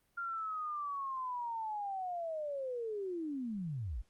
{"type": "linear sweep", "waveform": "sine", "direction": "down", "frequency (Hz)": [1400, 41.2], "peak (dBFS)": -36, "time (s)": [0.17, 4.02], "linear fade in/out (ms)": 10, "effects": ["pink hiss -75 dBFS RMS until 4.09 s", "Opus 32 kbps"]}